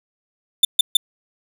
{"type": "tone bursts", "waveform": "45% pulse", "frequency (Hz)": 3559, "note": "A7", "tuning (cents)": 19, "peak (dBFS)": -9, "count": 3, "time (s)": [0.63, 0.97], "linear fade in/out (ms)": 5, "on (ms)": 20, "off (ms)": 140, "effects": []}